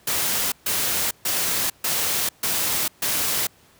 white noise bursts, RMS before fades -23 dBFS, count 6, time 0.07-3.47 s, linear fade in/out 5 ms, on 450 ms, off 140 ms, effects pink hiss -55 dBFS RMS until 3.79 s + high-pass 60 Hz 12 dB/octave

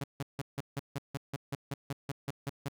sawtooth tone bursts, 139.3 Hz, C#3, 9 cents sharp, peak -29 dBFS, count 15, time 0.01-2.685 s, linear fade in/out 5 ms, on 29 ms, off 160 ms, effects none

